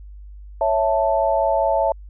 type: chord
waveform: sine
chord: A major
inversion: first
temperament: equal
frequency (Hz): 554.4 / 659.3 / 880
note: C#5 / E5 / A5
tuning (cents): 0 / 0 / 0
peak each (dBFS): -21 / -19 / -21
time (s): 0.61-1.92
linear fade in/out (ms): 2
effects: added 50 Hz sine -36 dBFS peak until 2.09 s